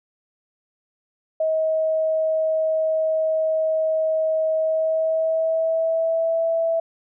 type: tone with pitch glide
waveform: sine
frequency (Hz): 635 to 659.3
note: D#5 to E5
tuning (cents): +35 to 0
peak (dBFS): -18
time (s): 1.4-6.8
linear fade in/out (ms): 5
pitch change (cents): +65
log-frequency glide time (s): 4.56-6.45
effects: none